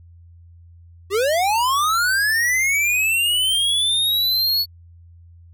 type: linear sweep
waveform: square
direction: up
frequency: 370 to 4435 Hz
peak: -17 dBFS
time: 1.1-4.66 s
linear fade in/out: 50 ms
effects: added 85 Hz sine -43 dBFS peak until 5.53 s